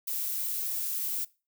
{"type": "noise", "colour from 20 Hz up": "violet", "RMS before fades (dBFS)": -32, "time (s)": [0.07, 1.25], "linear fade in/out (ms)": 10, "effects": ["noise-tail reverb RT60 0.3 s tail -21 dB re dry"]}